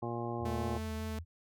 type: harmonic tone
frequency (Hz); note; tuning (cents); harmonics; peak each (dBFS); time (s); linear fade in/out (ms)
118; A#2; +22; 1 / 2 / 3 / 4 / 5 / 6 / 7 / 9; -40 / -42 / -40 / -46 / -46 / -45 / -43 / -46; 0.02-0.78; 10
type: tone with vibrato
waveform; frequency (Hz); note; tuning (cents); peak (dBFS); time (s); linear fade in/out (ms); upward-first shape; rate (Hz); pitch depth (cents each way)
sine; 82.1; E2; -6; -38; 0.39-1.25; 50; sine; 4.9; 81
type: tone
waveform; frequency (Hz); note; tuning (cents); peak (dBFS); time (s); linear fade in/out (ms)
sawtooth; 219.5; A3; -4; -35; 0.45-1.19; 5
effects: none